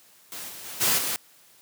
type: noise with level steps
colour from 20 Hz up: white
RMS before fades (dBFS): -37 / -41 / -38 / -22 / -28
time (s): 0.32-1.16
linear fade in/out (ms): 0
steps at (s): 0.48 / 0.64 / 0.8 / 0.97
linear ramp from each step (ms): 20
effects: white hiss -56 dBFS RMS until 1.61 s + high-pass 100 Hz 12 dB/octave